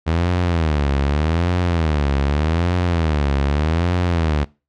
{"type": "tone with vibrato", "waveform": "sawtooth", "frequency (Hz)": 78.7, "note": "D#2", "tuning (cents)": 20, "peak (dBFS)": -12, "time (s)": [0.06, 4.45], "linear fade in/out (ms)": 20, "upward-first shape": "sine", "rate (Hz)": 0.83, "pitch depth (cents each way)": 220, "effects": ["noise-tail reverb RT60 0.3 s tail -23 dB re dry", "low-pass 4000 Hz 12 dB/octave"]}